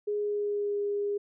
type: tone with pitch glide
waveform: sine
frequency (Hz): 415.3 to 407.9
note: G#4 to G#4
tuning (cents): 0 to -31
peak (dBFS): -27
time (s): 0.07-1.18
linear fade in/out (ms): 10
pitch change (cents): -31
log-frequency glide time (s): 0.18-0.8
effects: none